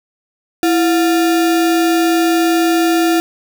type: tone with sample-and-hold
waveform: sine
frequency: 332.2 Hz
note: E4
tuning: 13 cents sharp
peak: -10 dBFS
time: 0.63-3.2 s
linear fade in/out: 0 ms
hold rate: 1050 Hz
effects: none